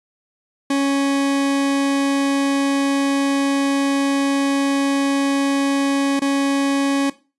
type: tone with dropouts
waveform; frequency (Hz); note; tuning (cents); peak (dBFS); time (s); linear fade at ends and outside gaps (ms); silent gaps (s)
40% pulse; 277.2; C#4; 0; -15; 0.7-7.1; 5; 6.195-6.218
effects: noise-tail reverb RT60 0.3 s tail -17 dB re dry + resampled to 24000 Hz